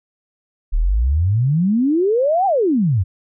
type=exponential two-way sweep; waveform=sine; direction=up then down; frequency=34.65 to 809 to 84.2 Hz; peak=-13 dBFS; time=0.72-3.04 s; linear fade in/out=20 ms; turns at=2.46 s; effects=none